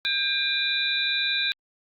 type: tone cluster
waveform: sine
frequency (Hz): 1598 / 2410 / 3575 / 3820 / 3962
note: G6 / D7 / A7 / A#7 / B7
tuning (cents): +33 / +44 / +27 / +42 / +5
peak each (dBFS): -29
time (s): 0.05-1.52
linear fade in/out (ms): 0
effects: Opus 48 kbps